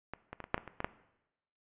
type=clicks; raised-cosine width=0.5 ms; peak=-24 / -26 / -26 / -28 / -12 / -23 / -28 / -20 / -16 dBFS; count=9; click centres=0.136 / 0.33 / 0.403 / 0.441 / 0.544 / 0.579 / 0.677 / 0.804 / 0.845 s; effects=noise-tail reverb RT60 0.9 s tail -17 dB re dry + resampled to 8000 Hz